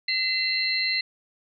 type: tone cluster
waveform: sine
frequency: 2047 / 2701 / 4101 / 4294 Hz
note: C7 / E7 / C8 / C8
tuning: -38 / +42 / -36 / +44 cents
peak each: -26 / -34 / -26 / -31 dBFS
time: 0.08-1.01 s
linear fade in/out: 5 ms
effects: none